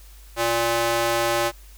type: tone with high-pass filter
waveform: square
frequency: 116.54 Hz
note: A#2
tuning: in tune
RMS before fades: -22 dBFS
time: 0.36-1.52 s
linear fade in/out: 50 ms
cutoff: 540 Hz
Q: 1.1
effects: added 50 Hz sine -43 dBFS peak until 1.77 s + white hiss -52 dBFS RMS until 1.77 s